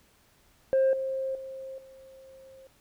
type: tone with level steps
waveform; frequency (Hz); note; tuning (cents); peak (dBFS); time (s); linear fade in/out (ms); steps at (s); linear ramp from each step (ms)
sine; 531; C5; +25; -18 / -28 / -37 / -48; 0.73-2.67; 0; 0.93 / 1.35 / 1.78; 2
effects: tanh soft clip ceiling -18 dBFS + pink hiss -63 dBFS RMS until 2.8 s